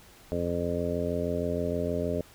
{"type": "harmonic tone", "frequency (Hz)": 86.4, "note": "F2", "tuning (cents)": -18, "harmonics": [1, 2, 3, 4, 5, 6, 7], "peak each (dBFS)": [-35, -35, -34, -39, -33, -36, -33], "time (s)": [0.32, 2.21], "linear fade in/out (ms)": 0, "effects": ["pink hiss -54 dBFS RMS until 2.34 s"]}